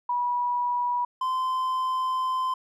sine / triangle tone pair in turn, 974 / 1031.9 Hz, B5 / C6, -24 / -24 cents, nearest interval minor second, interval 100 cents, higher second, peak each -23 / -22 dBFS, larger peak second, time 0.09-1.05 / 1.21-2.54 s, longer second, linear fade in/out 5 ms, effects none

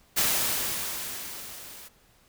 white noise with level ramp, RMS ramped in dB -23 to -46 dBFS, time 0.16-1.89 s, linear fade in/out 20 ms, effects pink hiss -61 dBFS RMS until 2.28 s

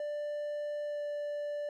triangle tone with pitch glide, 590 to 586.3 Hz, D5 to D5, +8 to -3 cents, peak -32 dBFS, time 0-1.69 s, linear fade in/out 2 ms, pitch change -11 cents, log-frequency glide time 0.85-1.02 s, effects none

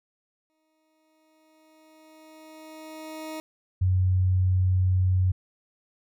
20% pulse tone with exponential growth, 314 Hz, D#4, 16 cents sharp, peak -28 dBFS, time 0.5-3.4 s, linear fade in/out 0 ms, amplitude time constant 630 ms
sine tone, 92.5 Hz, F#2, in tune, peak -19 dBFS, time 3.81-5.32 s, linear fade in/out 10 ms
effects none

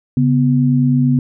sine tone pair together, 139.4 / 248.4 Hz, C#3 / B3, +10 / +10 cents, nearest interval minor seventh, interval 1000 cents, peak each -13 dBFS, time 0.17-1.19 s, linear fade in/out 2 ms, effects none

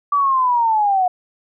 sine linear sweep, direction down, 1162 to 718 Hz, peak -13 dBFS, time 0.12-1.08 s, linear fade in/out 5 ms, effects none

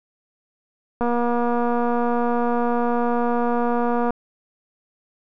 click train, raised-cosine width 1 ms, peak -10 dBFS, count 741, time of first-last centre 1.01-4.106 s, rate 239 Hz, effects none

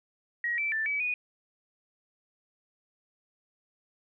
sine tone with pitch steps, 1898 / 2327 / 1769 / 2288 / 2470 Hz, A#6 / D7 / A6 / D7 / D#7, +31 / -17 / +9 / -46 / -13 cents, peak -27 dBFS, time 0.44-1.14 s, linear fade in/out 2 ms, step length 140 ms, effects none

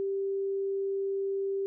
sine tone, 392 Hz, G4, in tune, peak -28 dBFS, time 0-1.66 s, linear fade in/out 0 ms, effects none

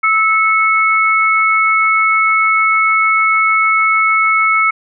sine tone pair together, 1305.6 / 2199 Hz, E6 / C#7, -17 / -14 cents, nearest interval major sixth, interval 903 cents, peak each -12 dBFS, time 0.03-4.71 s, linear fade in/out 10 ms, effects none

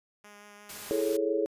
5% pulse tone with vibrato, 206.3 Hz, G#3, 11 cents flat, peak -38 dBFS, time 0.24-1.02 s, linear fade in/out 5 ms, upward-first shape sine, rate 5.8 Hz, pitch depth 11 cents each way
white noise, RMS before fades -42 dBFS, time 0.69-1.17 s, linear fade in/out 5 ms
sine chord, A major seventh, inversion second, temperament equal, 329.6 / 415.3 / 440 / 554.4 Hz, E4 / G#4 / A4 / C#5, 0 / 0 / 0 / 0 cents, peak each -32 / -30 / -30 / -32 dBFS, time 0.91-1.46 s, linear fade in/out 0 ms
effects resampled to 32000 Hz

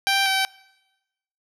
10% pulse tone pair in turn, 784 / 771 Hz, G5 / G5, 0 / -29 cents, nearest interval unison, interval 29 cents, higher first, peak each -10 / -11 dBFS, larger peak first, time 0.07-0.26 / 0.26-0.45 s, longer neither, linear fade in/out 0 ms, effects noise-tail reverb RT60 1.0 s tail -23 dB re dry + low-pass 11000 Hz 12 dB/octave

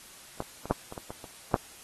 clicks, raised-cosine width 1 ms, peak -18 / -25 / -10 / -26 / -24 / -24 / -29 / -7 dBFS, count 8, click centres 0.404 / 0.656 / 0.71 / 0.924 / 0.978 / 1.105 / 1.242 / 1.542 s, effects white hiss -50 dBFS RMS until 1.83 s + AAC 32 kbps

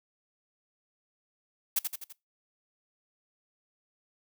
blue noise with echo, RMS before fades -26 dBFS, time 1.76-1.79 s, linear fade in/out 5 ms, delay 84 ms, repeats 4, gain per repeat -5 dB, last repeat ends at 2.126 s, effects noise-tail reverb RT60 0.2 s tail -21 dB re dry

